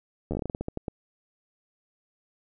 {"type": "slowing click train", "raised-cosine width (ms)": 2, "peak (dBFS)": -17, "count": 14, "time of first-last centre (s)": [0.31, 0.882], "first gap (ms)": 11, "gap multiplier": 1.21, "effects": []}